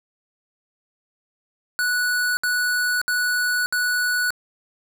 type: tone bursts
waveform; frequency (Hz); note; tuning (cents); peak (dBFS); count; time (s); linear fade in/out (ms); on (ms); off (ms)
square; 1475; F#6; -6; -20; 4; 1.79-4.305; 0; 580; 65
effects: none